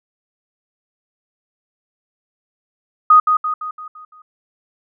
sine tone with echo, 1244.5 Hz, D#6, in tune, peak -5 dBFS, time 3.1-3.2 s, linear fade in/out 5 ms, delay 170 ms, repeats 6, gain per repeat -6 dB, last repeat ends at 4.22 s, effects none

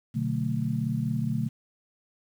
sine chord, B minor seventh, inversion none, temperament just, 123.47 / 148.16 / 185.21 / 222.2 Hz, B2 / D3 / F#3 / A3, 0 / +16 / +2 / +17 cents, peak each -30 / -30 / -35 / -30 dBFS, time 0.14-1.49 s, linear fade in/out 20 ms, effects 9-bit

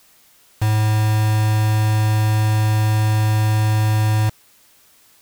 triangle tone with quantisation, 107.7 Hz, A2, 37 cents flat, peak -12 dBFS, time 0.61-4.3 s, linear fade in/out 10 ms, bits 4, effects white hiss -53 dBFS RMS until 5.21 s

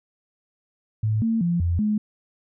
sine tone with pitch steps, 108.5 / 226.2 / 172.2 / 85.9 / 211.7 Hz, A2 / A3 / F3 / F2 / G#3, -24 / +48 / -24 / -28 / +33 cents, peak -19 dBFS, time 1.03-1.98 s, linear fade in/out 5 ms, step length 190 ms, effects none

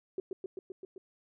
sine tone with echo, 377.3 Hz, F#4, 34 cents sharp, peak -31 dBFS, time 0.18-0.2 s, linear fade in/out 2 ms, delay 130 ms, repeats 6, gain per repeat -2 dB, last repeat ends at 0.98 s, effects none

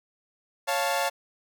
sawtooth chord, Db augmented, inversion none, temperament equal, 554.4 / 698.5 / 880 Hz, Db5 / F5 / A5, 0 / 0 / 0 cents, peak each -25 dBFS, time 0.67-1.1 s, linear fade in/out 20 ms, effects none

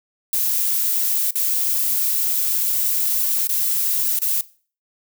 violet noise with dropouts, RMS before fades -20 dBFS, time 0.33-4.41 s, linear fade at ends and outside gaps 1 ms, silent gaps 1.307-1.355 / 3.471-3.492 / 4.189-4.218 s, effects noise-tail reverb RT60 0.4 s tail -19 dB re dry

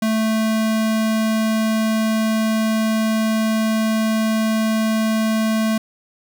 square tone, 220 Hz, A3, in tune, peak -17 dBFS, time 0.02-5.78 s, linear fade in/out 5 ms, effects none

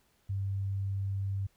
sine tone, 98 Hz, G2, in tune, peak -30 dBFS, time 0.29-1.47 s, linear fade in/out 10 ms, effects pink hiss -70 dBFS RMS until 1.56 s

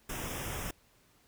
pink band-stop noise, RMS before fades -38 dBFS, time 0.09-0.71 s, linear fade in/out 5 ms, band 3600 to 5100 Hz, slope 96 dB/octave, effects pink hiss -66 dBFS RMS until 1.27 s

